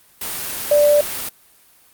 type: tone in noise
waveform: sine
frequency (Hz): 587.3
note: D5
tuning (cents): 0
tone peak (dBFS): -10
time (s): 0.71-1.01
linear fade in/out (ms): 5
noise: white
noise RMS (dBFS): -26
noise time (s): 0.21-1.29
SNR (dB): +13
effects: white hiss -52 dBFS RMS until 1.93 s + Opus 32 kbps